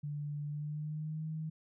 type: tone with pitch glide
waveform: sine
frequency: 146.83 to 157.37 Hz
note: D3 to D#3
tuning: 0 to +20 cents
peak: -36 dBFS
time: 0.03-1.5 s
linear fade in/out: 10 ms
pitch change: +120 cents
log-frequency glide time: 0.46-1.26 s
effects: none